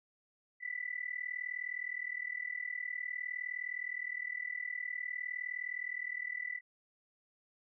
sine tone with amplitude modulation, 1983 Hz, B6, 7 cents sharp, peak -33 dBFS, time 0.6-6.61 s, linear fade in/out 50 ms, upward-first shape sine, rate 39.5 Hz, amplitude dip 90%, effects none

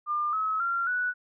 sine tone with pitch steps, 1200 / 1286.1 / 1378.4 / 1477.4 Hz, D6 / E6 / F6 / F#6, +37 / -43 / -23 / -3 cents, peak -25 dBFS, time 0.06-1.14 s, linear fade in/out 50 ms, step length 270 ms, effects none

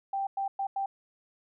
sine tone bursts at uneven times, 785 Hz, G5, 2 cents sharp, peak -28 dBFS, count 4, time 0.13-0.27 / 0.37-0.48 / 0.59-0.67 / 0.76-0.86 s, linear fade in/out 5 ms, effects none

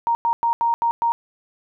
sine tone bursts at uneven times, 932.3 Hz, A#5, in tune, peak -16 dBFS, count 6, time 0.07-0.15 / 0.25-0.33 / 0.43-0.53 / 0.61-0.74 / 0.82-0.91 / 1.02-1.12 s, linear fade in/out 0 ms, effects none

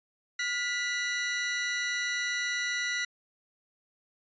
sawtooth tone pair together, 1428.2 / 1972 Hz, F6 / B6, +38 / -3 cents, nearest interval tritone, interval 559 cents, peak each -32 / -26 dBFS, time 0.39-3.05 s, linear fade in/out 5 ms, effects resampled to 16000 Hz

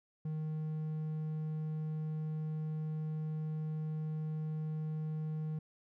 triangle tone, 155.56 Hz, D#3, in tune, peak -33 dBFS, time 0.25-5.59 s, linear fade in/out 5 ms, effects none

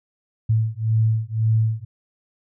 sine beating tone pair, 110 / 111.9 Hz, A2 / A2, 0 / +30 cents, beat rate 1.9 Hz, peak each -20 / -20 dBFS, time 0.49-1.85 s, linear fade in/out 10 ms, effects none

